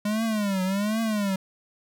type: tone with vibrato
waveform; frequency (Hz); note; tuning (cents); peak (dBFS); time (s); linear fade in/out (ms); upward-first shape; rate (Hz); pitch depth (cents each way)
square; 204.9; G#3; -23; -24; 0.05-1.36; 5; triangle; 1.3; 190
effects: none